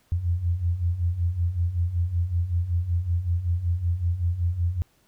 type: beating tone pair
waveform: sine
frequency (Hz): 83.3 / 88.6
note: E2 / F2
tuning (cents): +19 / +25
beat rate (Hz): 5.3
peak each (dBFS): -28 / -23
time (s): 0.12-4.82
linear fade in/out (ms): 0
effects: pink hiss -64 dBFS RMS until 5.07 s